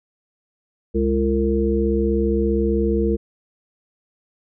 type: harmonic tone with a mistuned harmonic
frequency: 68.4 Hz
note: C#2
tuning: 23 cents flat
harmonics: 1 / 3 / 5 / 7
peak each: -22 / -22 / -22 / -22 dBFS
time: 0.94-3.17 s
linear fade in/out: 20 ms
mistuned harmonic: 7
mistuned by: -80 cents
effects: none